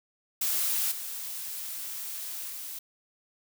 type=noise with level steps; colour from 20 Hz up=blue; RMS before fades=-28 / -37 / -39 dBFS; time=0.41-2.79 s; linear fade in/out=5 ms; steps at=0.91 / 2.49 s; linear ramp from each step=10 ms; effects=none